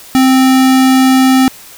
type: tone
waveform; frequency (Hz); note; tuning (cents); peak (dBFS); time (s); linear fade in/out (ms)
square; 261.6; C4; 0; -6; 0.15-1.48; 0
effects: white hiss -35 dBFS RMS until 1.77 s